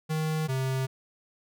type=tone pair in turn; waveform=square; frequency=156.7 / 131.95 Hz; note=D#3 / C3; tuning=+13 / +15 cents; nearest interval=minor third; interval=298 cents; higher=first; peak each=-27 dBFS; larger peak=neither; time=0.09-0.48 / 0.48-0.87 s; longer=neither; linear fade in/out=20 ms; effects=none